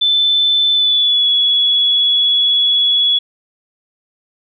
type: tone with pitch glide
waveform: sine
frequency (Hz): 3522 to 3379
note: A7 to G#7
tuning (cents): +1 to +29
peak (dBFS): -10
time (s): 0.01-3.19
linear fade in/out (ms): 10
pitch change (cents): -72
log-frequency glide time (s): 0.74-1.27
effects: none